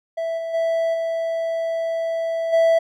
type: tone with level steps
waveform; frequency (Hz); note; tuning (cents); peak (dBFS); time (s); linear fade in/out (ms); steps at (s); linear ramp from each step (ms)
triangle; 659.3; E5; 0; -20 / -23 / -16 / -19 / -11; 0.17-2.79; 10; 0.37 / 0.53 / 0.93 / 2.52; 20
effects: none